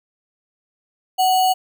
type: tone with sample-and-hold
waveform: sine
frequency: 746 Hz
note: F#5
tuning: 14 cents sharp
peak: -13 dBFS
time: 1.18-1.54 s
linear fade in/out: 20 ms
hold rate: 3675 Hz
effects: none